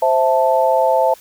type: chord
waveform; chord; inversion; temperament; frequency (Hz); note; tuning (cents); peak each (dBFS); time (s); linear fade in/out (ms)
sine; A minor; first; equal; 523.3 / 659.3 / 880; C5 / E5 / A5; 0 / 0 / 0; -16; 0.02-1.14; 5
effects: white hiss -45 dBFS RMS until 1.2 s